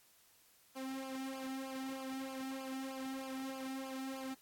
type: tone with flanger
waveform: sawtooth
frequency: 265.3 Hz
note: C4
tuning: 24 cents sharp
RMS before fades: -43 dBFS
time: 0.75-4.35 s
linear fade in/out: 20 ms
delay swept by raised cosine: 0.51 to 2.01 ms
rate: 3.2 Hz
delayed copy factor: -0.8
effects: white hiss -67 dBFS RMS until 4.41 s + AAC 64 kbps